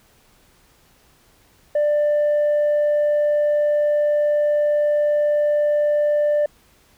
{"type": "tone", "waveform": "sine", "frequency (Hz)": 592, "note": "D5", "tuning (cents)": 14, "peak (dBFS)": -13, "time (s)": [1.75, 6.46], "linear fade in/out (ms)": 5, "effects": ["tanh soft clip ceiling -14 dBFS", "pink hiss -56 dBFS RMS until 6.97 s"]}